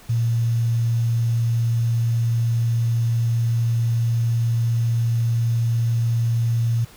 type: tone with quantisation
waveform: sine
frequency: 116.2 Hz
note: A#2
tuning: 5 cents flat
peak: -17 dBFS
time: 0.09-6.85 s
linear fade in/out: 10 ms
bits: 7
effects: pink hiss -47 dBFS RMS until 6.96 s